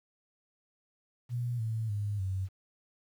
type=tone with pitch steps; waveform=sine; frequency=121 / 111.6 / 102.93 / 94.93 Hz; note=B2 / A2 / G#2 / F#2; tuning=-35 / +25 / -15 / +45 cents; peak=-30 dBFS; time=1.29-2.49 s; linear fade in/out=50 ms; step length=300 ms; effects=10-bit